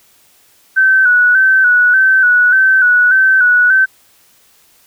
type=tone with vibrato; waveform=sine; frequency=1505 Hz; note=F#6; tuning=29 cents sharp; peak=-6 dBFS; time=0.76-3.86 s; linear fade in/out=20 ms; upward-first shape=square; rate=1.7 Hz; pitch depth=42 cents each way; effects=white hiss -50 dBFS RMS until 4.86 s